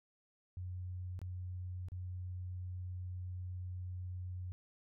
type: tone with dropouts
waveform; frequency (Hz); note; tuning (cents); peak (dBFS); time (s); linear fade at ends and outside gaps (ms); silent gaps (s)
sine; 90.8; F#2; -32; -40; 0.57-4.52; 0; 1.191-1.216 / 1.885-1.919
effects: none